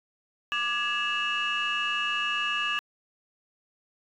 sine tone cluster, 1186 / 1679 / 2646 / 2867 Hz, D6 / G#6 / E7 / F7, +17 / +18 / +6 / +45 cents, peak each -30 dBFS, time 0.52-2.79 s, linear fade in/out 0 ms, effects tanh soft clip ceiling -20 dBFS

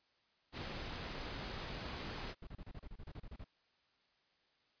pink noise, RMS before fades -44 dBFS, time 0.52-2.35 s, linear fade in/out 50 ms
brown noise bursts, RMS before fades -48 dBFS, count 13, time 2.42-3.443 s, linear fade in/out 5 ms, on 51 ms, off 30 ms
effects white hiss -75 dBFS RMS until 4.8 s + resampled to 11025 Hz

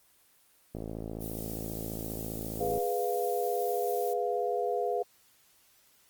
click train, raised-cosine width 2 ms, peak -24 dBFS, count 112, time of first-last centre 0.75-2.776 s, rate 54.8 Hz
violet noise, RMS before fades -42 dBFS, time 1.2-4.14 s, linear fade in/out 20 ms
sine chord, F diminished, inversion first, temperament equal, 415.3 / 493.9 / 698.5 Hz, Ab4 / Cb5 / F5, 0 / 0 / 0 cents, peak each -32 dBFS, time 2.6-5.03 s, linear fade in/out 10 ms
effects white hiss -64 dBFS RMS until 6.09 s + Opus 24 kbps

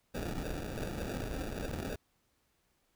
pink noise with sample-and-hold, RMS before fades -38 dBFS, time 0.14-1.96 s, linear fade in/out 10 ms, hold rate 1050 Hz, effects pink hiss -75 dBFS RMS until 2.95 s

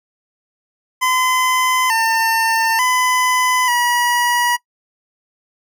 25% pulse tone with pitch steps, 1021 / 902 / 1008 / 965 Hz, C6 / A5 / B5 / B5, -43 / +43 / +35 / -40 cents, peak -10 dBFS, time 1.01-4.57 s, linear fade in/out 20 ms, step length 890 ms, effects noise-tail reverb RT60 0.1 s tail -22 dB re dry

